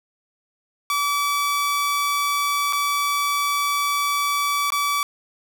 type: tone with dropouts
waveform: sawtooth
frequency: 1150 Hz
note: D6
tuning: 37 cents flat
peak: -16 dBFS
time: 0.9-5.03 s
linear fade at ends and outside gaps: 1 ms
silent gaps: 2.726-2.731 / 4.704-4.721 s
effects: 9-bit